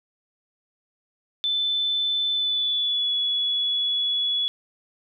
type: tone with pitch glide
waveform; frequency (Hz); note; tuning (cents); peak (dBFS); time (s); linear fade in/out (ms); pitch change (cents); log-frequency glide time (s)
sine; 3520 to 3392; A7 to G#7; 0 to +36; -21; 1.44-4.48; 0; -64; 2.33-3.13
effects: none